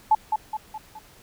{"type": "tone with echo", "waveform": "sine", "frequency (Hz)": 864, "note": "A5", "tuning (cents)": -32, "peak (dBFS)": -13, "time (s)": [0.11, 0.15], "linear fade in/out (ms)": 5, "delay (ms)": 210, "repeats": 4, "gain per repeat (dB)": -6, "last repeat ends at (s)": 0.99, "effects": ["pink hiss -52 dBFS RMS until 1.22 s"]}